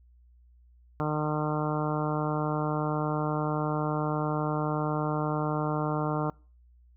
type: harmonic tone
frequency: 151.8 Hz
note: D#3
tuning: 42 cents flat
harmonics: 1 / 2 / 3 / 4 / 5 / 6 / 7 / 8 / 9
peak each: -30 / -33 / -35 / -36 / -37 / -38 / -38 / -39 / -40 dBFS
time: 1-6.3 s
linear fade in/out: 0 ms
effects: noise-tail reverb RT60 0.4 s tail -26 dB re dry + added 60 Hz sine -55 dBFS peak until 6.96 s